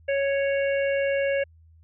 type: harmonic tone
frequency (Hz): 554.4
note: C#5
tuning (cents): 0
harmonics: 1 / 3 / 4 / 5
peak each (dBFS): -22 / -32 / -34 / -36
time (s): 0.08-1.44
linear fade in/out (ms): 10
effects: added 81 Hz sine -51 dBFS peak until 1.83 s